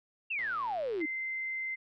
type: exponential sweep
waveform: sine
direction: down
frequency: 2800 to 292.2 Hz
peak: -31 dBFS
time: 0.3-1.06 s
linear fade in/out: 10 ms
type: click train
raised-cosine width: 0.3 ms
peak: -34 dBFS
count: 72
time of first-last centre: 0.39-1.013 s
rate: 114 Hz
type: tone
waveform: sine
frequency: 2076 Hz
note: C7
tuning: 14 cents flat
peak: -33 dBFS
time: 1-1.76 s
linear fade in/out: 20 ms
effects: none